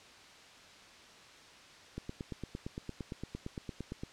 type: click train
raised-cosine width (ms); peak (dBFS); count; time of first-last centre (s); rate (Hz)
3; -26; 19; 1.98-4.035; 8.76
effects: white hiss -55 dBFS RMS until 4.12 s + low-pass 5000 Hz 12 dB/octave